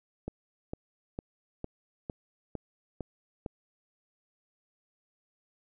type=click train; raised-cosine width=2 ms; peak=-22 dBFS; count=8; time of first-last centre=0.28-3.462 s; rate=2.2 Hz; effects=none